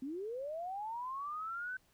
sine linear sweep, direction up, 250.1 to 1535 Hz, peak -38 dBFS, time 0.02-1.77 s, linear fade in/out 5 ms, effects pink hiss -71 dBFS RMS until 1.93 s

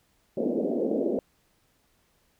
pink band-pass noise, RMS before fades -27 dBFS, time 0.37-1.19 s, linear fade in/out 2 ms, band 210 to 590 Hz, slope 48 dB/octave, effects pink hiss -68 dBFS RMS until 2.39 s

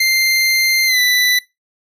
25% pulse tone with pitch glide, 2093 to 1985.8 Hz, C7 to B6, 0 to +9 cents, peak -8 dBFS, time 0-1.39 s, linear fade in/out 5 ms, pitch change -91 cents, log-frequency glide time 0.86-0.99 s, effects noise-tail reverb RT60 0.2 s tail -20 dB re dry

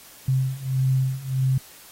sine beating tone pair, 130.81 / 132.41 Hz, C3 / C3, 0 / +21 cents, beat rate 1.6 Hz, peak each -24 / -22 dBFS, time 0.28-1.58 s, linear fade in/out 5 ms, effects white hiss -47 dBFS RMS until 1.91 s + AAC 48 kbps

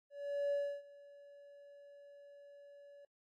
triangle tone with ADSR envelope, 570 Hz, C#5, 48 cents sharp, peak -29 dBFS, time 0.1-3.05 s, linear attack 420 ms, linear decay 300 ms, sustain -24 dB, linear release 3 ms, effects tanh soft clip ceiling -27 dBFS + AAC 48 kbps

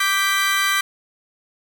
30% pulse chord, G major, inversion second, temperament equal, 1174.7 / 1568 / 1975.5 Hz, D6 / G6 / B6, 0 / 0 / 0 cents, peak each -19 dBFS, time 0-0.81 s, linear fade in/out 5 ms, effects 7-bit

